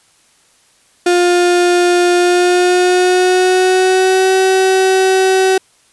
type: tone with pitch glide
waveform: 35% pulse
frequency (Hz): 353.3 to 378.7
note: F4 to F#4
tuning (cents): +20 to +40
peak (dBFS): -7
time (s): 1.06-5.58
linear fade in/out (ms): 5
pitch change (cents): +120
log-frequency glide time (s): 2.16-4.33
effects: white hiss -52 dBFS RMS until 5.92 s + resampled to 24000 Hz